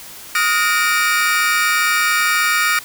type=tone cluster; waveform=40% pulse; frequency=1253 / 1426 / 1845 / 2324 Hz; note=D#6 / F6 / A#6 / D7; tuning=+12 / +36 / -18 / -19 cents; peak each=-19 dBFS; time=0.35-2.79 s; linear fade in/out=2 ms; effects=white hiss -36 dBFS RMS until 2.84 s